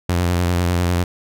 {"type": "tone with vibrato", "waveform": "sawtooth", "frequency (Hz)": 88, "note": "F2", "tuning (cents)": 14, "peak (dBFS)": -12, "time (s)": [0.09, 1.04], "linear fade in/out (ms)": 5, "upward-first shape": "sine", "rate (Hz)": 10, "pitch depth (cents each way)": 40, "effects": []}